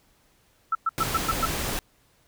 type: tone bursts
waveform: sine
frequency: 1322 Hz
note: E6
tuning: 5 cents sharp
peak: -20 dBFS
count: 6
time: 0.72-1.456 s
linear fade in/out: 5 ms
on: 31 ms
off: 110 ms
type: noise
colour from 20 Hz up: pink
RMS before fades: -29 dBFS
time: 0.98-1.79 s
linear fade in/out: 0 ms
effects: pink hiss -63 dBFS RMS until 2.27 s